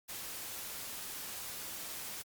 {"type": "noise", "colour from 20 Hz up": "white", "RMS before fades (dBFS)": -43, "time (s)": [0.08, 2.23], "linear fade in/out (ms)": 20, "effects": ["Opus 48 kbps"]}